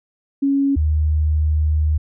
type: tone pair in turn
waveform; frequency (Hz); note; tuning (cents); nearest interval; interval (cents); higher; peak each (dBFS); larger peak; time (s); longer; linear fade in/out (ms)
sine; 277.2 / 76.74; C#4 / D#2; 0 / -23; octave + minor seventh; 2223; first; -14; neither; 0.42-0.76 / 0.76-1.98; second; 10
effects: none